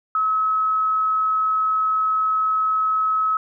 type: tone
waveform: sine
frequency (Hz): 1286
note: E6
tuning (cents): -43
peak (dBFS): -17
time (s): 0.15-3.37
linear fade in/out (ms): 2
effects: none